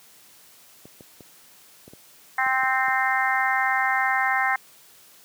clicks, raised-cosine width 2 ms, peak -30 dBFS, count 8, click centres 0.855 / 1.008 / 1.207 / 1.879 / 1.935 / 2.465 / 2.634 / 2.883 s
harmonic tone, 261.6 Hz, C4, in tune, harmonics 3 / 4 / 5 / 6 / 7 / 8, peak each -25 / -28 / -30 / -28 / -25 / -28 dBFS, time 2.38-4.56 s, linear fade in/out 5 ms
effects white hiss -52 dBFS RMS until 5.24 s + high-pass 100 Hz 12 dB/octave

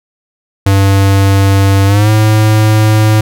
square tone with pitch glide, 98 to 108.11 Hz, G2 to A2, 0 to -30 cents, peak -6 dBFS, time 0.66-3.21 s, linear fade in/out 5 ms, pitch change +170 cents, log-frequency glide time 1.86-2.1 s, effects none

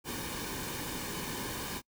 pink noise with comb filter, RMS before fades -38 dBFS, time 0.04-1.82 s, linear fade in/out 50 ms, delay 1.5 ms, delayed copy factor -0.6, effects noise-tail reverb RT60 0.1 s tail -26 dB re dry

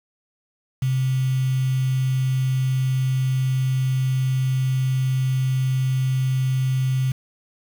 sine tone with quantisation, 130.7 Hz, C3, 1 cent flat, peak -18 dBFS, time 0.82-7.12 s, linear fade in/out 5 ms, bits 6, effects none

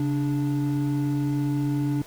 triangle tone pair together, 138 / 292.4 Hz, C#3 / D4, -7 / -7 cents, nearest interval octave + minor second, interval 1300 cents, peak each -23 / -23 dBFS, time 0-2.02 s, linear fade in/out 2 ms, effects pink hiss -47 dBFS RMS until 2.06 s

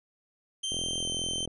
sawtooth tone with pitch glide, 3136 to 3107 Hz, G7 to G7, 0 to -16 cents, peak -27 dBFS, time 0.63-1.46 s, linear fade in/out 10 ms, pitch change -16 cents, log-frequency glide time 1-1.06 s
click train, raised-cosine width 2 ms, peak -26 dBFS, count 33, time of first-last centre 0.72-1.477 s, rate 42.3 Hz
effects resampled to 24000 Hz

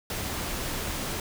pink noise, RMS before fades -32 dBFS, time 0.1-1.2 s, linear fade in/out 2 ms, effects none

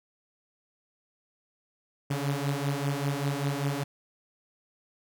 sawtooth beating tone pair, 138.9 / 144 Hz, C#3 / D3, +4 / -34 cents, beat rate 5.1 Hz, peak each -26 / -27 dBFS, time 2.1-3.84 s, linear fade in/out 10 ms, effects none

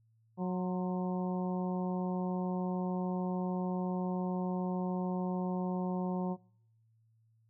harmonic tone with a mistuned harmonic, 182.7 Hz, F#3, 22 cents flat, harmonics 1 / 2 / 3 / 4 / 5 / 6, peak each -32 / -40 / -43 / -44 / -44 / -51 dBFS, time 0.37-6.37 s, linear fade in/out 50 ms, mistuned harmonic 6, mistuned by -64 cents, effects noise-tail reverb RT60 0.7 s tail -26 dB re dry + added 112 Hz sine -66 dBFS peak until 7.49 s

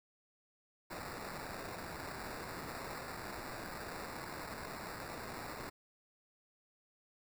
blue noise with sample-and-hold, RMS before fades -45 dBFS, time 0.9-5.7 s, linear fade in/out 10 ms, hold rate 3150 Hz, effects none

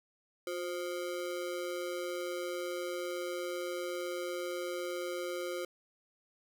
square ring-modulated tone, 441.1 Hz, A4, 4 cents sharp, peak -33 dBFS, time 0.47-5.65 s, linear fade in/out 2 ms, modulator 84 Hz, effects none

